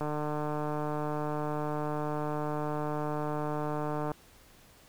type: click train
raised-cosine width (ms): 1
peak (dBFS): -20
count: 617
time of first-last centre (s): 0.01-4.117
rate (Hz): 150
effects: pink hiss -58 dBFS RMS until 4.88 s